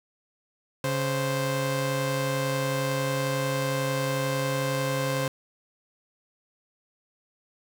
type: tone pair together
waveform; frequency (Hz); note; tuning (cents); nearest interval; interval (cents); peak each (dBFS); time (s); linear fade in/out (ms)
sawtooth; 138.52 / 523; C#3 / C5; -1 / -1; octave + major seventh; 2300; -24; 0.84-5.28; 2
effects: none